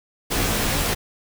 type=noise with comb filter; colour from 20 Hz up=pink; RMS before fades=-22 dBFS; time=0.3-0.95 s; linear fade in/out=20 ms; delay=16 ms; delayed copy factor=-0.95; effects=none